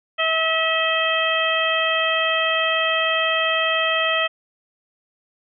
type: harmonic tone with a mistuned harmonic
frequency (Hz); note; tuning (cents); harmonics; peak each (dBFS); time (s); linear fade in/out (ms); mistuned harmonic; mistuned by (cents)
646; E5; -35; 1 / 2 / 3 / 4 / 5; -24 / -24 / -24 / -24 / -24; 0.18-4.28; 20; 5; -37
effects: none